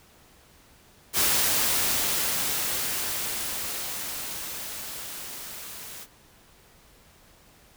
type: noise with level ramp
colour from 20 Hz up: white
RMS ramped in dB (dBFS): -22 to -41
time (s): 1.13-6.07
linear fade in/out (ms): 50
effects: pink hiss -56 dBFS RMS until 7.76 s